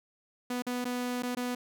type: tone with dropouts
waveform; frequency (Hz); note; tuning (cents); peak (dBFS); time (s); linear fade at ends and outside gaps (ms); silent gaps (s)
sawtooth; 246.9; B3; 0; -27; 0.5-1.55; 5; 0.622-0.666 / 0.845-0.852 / 1.224-1.231 / 1.35-1.369
effects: none